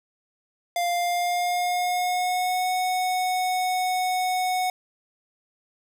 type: tone with pitch glide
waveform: square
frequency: 698 to 736.9 Hz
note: F5 to F#5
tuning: -1 to -7 cents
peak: -23 dBFS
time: 0.76-4.7 s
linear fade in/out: 2 ms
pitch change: +94 cents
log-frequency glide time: 0.9-2.71 s
effects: none